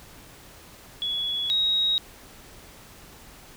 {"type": "tone pair in turn", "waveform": "sine", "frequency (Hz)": [3378, 3792], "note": ["G#7", "A#7"], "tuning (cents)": [29, 29], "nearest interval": "major second", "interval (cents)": 200, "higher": "second", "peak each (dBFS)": [-25, -20], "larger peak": "second", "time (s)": [[1.02, 1.5], [1.5, 1.98]], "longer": "neither", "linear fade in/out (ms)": 0, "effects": ["pink hiss -48 dBFS RMS until 3.56 s"]}